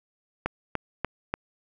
click train, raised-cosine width 0.5 ms, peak -11 dBFS, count 4, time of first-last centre 0.46-1.34 s, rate 3.41 Hz, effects none

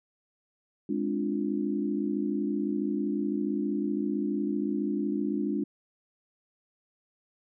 sine chord, D half-diminished seventh, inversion second, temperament equal, 207.7 / 261.6 / 293.7 / 349.2 Hz, Ab3 / C4 / D4 / F4, 0 / 0 / 0 / 0 cents, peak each -31 / -36 / -30 / -34 dBFS, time 0.89-5.64 s, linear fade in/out 5 ms, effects none

